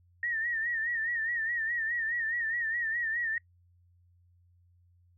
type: tone with vibrato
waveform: sine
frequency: 1846 Hz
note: A#6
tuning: 17 cents flat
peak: -29 dBFS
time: 0.23-3.38 s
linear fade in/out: 2 ms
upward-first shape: sine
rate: 4.8 Hz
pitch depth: 79 cents each way
effects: noise-tail reverb RT60 0.1 s tail -23 dB re dry + added 88 Hz sine -61 dBFS peak until 5.17 s